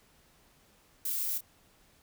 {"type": "noise with echo", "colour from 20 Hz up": "violet", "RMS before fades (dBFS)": -33, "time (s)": [1.05, 1.38], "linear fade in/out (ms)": 5, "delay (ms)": 28, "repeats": 1, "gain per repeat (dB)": -9, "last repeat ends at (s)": 1.408, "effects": ["pink hiss -64 dBFS RMS until 2.02 s"]}